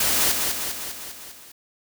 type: noise with echo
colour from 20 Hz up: white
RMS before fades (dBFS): -21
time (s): 0-0.32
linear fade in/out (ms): 5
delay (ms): 200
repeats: 6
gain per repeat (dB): -4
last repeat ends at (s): 1.52
effects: none